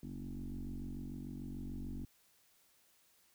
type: tone with frequency modulation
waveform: sine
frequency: 140 Hz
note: C#3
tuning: 18 cents sharp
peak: -40 dBFS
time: 0.03-2.05 s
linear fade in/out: 2 ms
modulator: 46.8 Hz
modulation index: 3.3
effects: tanh soft clip ceiling -36 dBFS + white hiss -70 dBFS RMS until 3.34 s